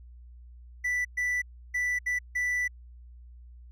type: tone bursts at uneven times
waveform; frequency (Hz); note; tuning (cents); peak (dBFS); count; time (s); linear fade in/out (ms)
triangle; 1975.5; B6; 0; -24; 5; 0.84-1.05 / 1.17-1.42 / 1.74-1.99 / 2.06-2.19 / 2.35-2.68; 10
effects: added 60 Hz sine -46 dBFS peak until 3.71 s